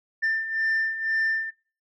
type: beating tone pair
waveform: sine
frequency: 1786 / 1788 Hz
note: A6 / A6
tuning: +25 / +27 cents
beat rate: 2 Hz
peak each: -27 / -22 dBFS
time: 0.22-1.51 s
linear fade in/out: 20 ms
effects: noise-tail reverb RT60 0.4 s tail -25 dB re dry + tanh soft clip ceiling -19 dBFS